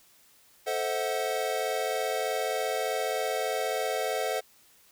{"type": "chord", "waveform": "square", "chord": "F# half-diminished seventh", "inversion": "first", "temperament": "equal with one note detuned", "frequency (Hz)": [440, 523.3, 644.9, 740], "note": ["A4", "C5", "E5", "F#5"], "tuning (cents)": [0, 0, -38, 0], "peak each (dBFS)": -34, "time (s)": [0.66, 4.41], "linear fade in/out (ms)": 20, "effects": ["white hiss -60 dBFS RMS until 4.91 s"]}